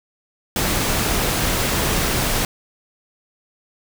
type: noise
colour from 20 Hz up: pink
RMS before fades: -20 dBFS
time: 0.56-2.45 s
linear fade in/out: 2 ms
effects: none